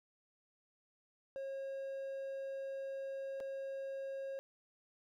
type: tone with dropouts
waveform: triangle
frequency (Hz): 542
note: C#5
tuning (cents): -39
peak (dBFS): -38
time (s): 1.36-4.39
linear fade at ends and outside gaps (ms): 0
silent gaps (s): 3.402-3.407
effects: none